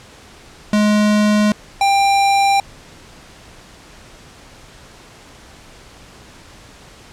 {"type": "tone pair in turn", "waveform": "square", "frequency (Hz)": [210, 792.9], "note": ["G#3", "G5"], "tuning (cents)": [19, 20], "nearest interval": "octave + major seventh", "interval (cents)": 2301, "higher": "second", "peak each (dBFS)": -12, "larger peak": "neither", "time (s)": [[0.73, 1.52], [1.81, 2.6]], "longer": "neither", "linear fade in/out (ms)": 2, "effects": ["pink hiss -42 dBFS RMS until 7.12 s", "low-pass 8000 Hz 12 dB/octave"]}